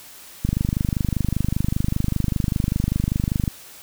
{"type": "click train", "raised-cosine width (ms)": 5, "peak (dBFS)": -8, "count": 77, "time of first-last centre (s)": [0.45, 3.478], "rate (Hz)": 25.1, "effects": ["white hiss -43 dBFS RMS until 3.82 s"]}